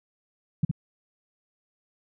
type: tone with echo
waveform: sine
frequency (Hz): 155.56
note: D#3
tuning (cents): 0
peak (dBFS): -17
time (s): 0.63-0.65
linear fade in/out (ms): 5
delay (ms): 63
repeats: 1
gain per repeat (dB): -4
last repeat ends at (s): 0.713
effects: none